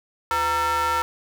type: ring-modulated tone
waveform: square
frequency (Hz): 212.6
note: G#3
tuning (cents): +41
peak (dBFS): -18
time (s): 0.31-1.02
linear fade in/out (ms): 0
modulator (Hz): 1140
effects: none